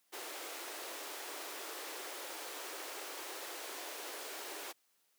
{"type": "high-pass noise", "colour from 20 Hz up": "pink", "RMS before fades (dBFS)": -45, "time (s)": [0.12, 4.73], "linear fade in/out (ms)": 20, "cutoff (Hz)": 320, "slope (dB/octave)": 48, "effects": ["white hiss -75 dBFS RMS until 5.18 s", "high-pass 200 Hz 12 dB/octave"]}